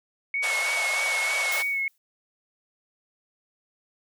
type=tone with vibrato; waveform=sine; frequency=2209 Hz; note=C#7; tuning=7 cents flat; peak=-24 dBFS; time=0.34-1.88 s; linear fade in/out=2 ms; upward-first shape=sine; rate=3.2 Hz; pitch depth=28 cents each way
type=band-pass noise; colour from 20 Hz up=pink; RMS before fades=-31 dBFS; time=0.42-1.63 s; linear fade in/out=20 ms; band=530 to 11000 Hz; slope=48 dB/octave
type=noise with exponential decay; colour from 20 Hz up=blue; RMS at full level=-32 dBFS; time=1.52-1.98 s; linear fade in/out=2 ms; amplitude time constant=100 ms
effects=none